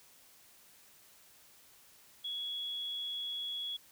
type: tone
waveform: sine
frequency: 3356 Hz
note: G#7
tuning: 17 cents sharp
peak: -36 dBFS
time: 2.24-3.77 s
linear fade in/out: 10 ms
effects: white hiss -61 dBFS RMS until 3.91 s